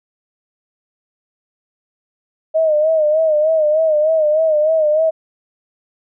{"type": "tone with vibrato", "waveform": "sine", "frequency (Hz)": 622.3, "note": "D#5", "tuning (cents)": 0, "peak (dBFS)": -11, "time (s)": [2.54, 5.11], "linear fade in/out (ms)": 20, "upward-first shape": "sine", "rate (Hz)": 3.3, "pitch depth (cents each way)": 68, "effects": []}